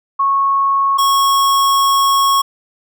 sine / square tone pair in turn, 1100 / 1100 Hz, C#6 / C#6, -14 / -14 cents, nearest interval unison, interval 0 cents, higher neither, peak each -11 dBFS, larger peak neither, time 0.19-0.98 / 0.98-2.42 s, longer second, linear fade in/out 10 ms, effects none

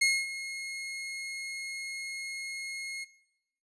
sawtooth tone with ADSR envelope, 2158 Hz, C#7, 47 cents flat, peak -18 dBFS, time 0.01-3.05 s, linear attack 9 ms, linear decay 240 ms, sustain -15 dB, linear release 19 ms, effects noise-tail reverb RT60 0.8 s tail -19 dB re dry + resampled to 24000 Hz

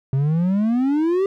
triangle exponential sweep, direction up, 130.81 to 400.1 Hz, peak -14 dBFS, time 0.13-1.26 s, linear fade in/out 2 ms, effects none

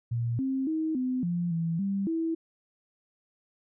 sine tone with pitch steps, 117.7 / 265.8 / 316.7 / 255 / 173.7 / 165.7 / 197 / 326.9 Hz, A#2 / C4 / D#4 / C4 / F3 / E3 / G3 / E4, +17 / +27 / +31 / -44 / -9 / +9 / +9 / -14 cents, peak -26 dBFS, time 0.11-2.35 s, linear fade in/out 10 ms, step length 280 ms, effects none

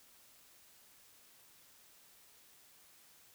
silence, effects white hiss -63 dBFS RMS until 3.34 s

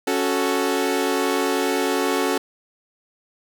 sawtooth chord, F# minor, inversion second, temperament equal, 277.2 / 370 / 440 Hz, C#4 / F#4 / A4, 0 / 0 / 0 cents, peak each -20 dBFS, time 0.07-2.38 s, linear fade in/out 5 ms, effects none

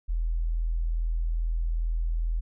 sine tone, 41.2 Hz, E1, in tune, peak -24 dBFS, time 0.08-2.41 s, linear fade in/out 20 ms, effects none

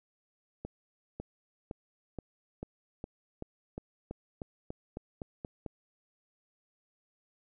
accelerating click train, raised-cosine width 2 ms, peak -25 dBFS, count 15, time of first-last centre 0.65-5.663 s, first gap 550 ms, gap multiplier 0.93, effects none

